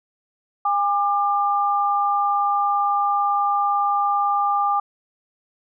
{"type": "tone pair together", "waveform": "sine", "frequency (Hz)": [811.8, 1194], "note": ["G#5", "D6"], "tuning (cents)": [-40, 28], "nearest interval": "perfect fifth", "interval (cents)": 668, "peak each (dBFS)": -20, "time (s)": [0.65, 4.8], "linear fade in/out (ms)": 5, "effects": []}